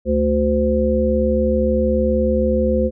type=harmonic tone with a mistuned harmonic; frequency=73.42 Hz; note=D2; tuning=in tune; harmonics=1 / 3 / 5 / 7; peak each=-21 / -19 / -23 / -18 dBFS; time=0.05-2.91 s; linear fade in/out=50 ms; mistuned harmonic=1; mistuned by=-61 cents; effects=none